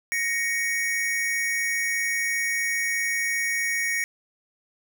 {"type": "tone pair together", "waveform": "square", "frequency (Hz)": [1875, 2232], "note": ["A#6", "C#7"], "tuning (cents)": [10, 11], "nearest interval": "minor third", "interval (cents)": 301, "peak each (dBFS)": -27, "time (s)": [0.12, 4.04], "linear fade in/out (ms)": 0, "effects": []}